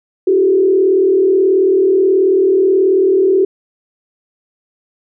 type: tone with frequency modulation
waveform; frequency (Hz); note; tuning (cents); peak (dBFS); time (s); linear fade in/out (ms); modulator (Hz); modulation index
sine; 381.2; G4; -48; -8; 0.27-3.45; 5; 38.5; 0.79
effects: none